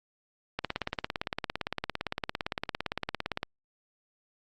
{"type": "click train", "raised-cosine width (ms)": 0.3, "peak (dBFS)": -14, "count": 51, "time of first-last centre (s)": [0.59, 3.431], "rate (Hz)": 17.6, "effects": ["Opus 48 kbps"]}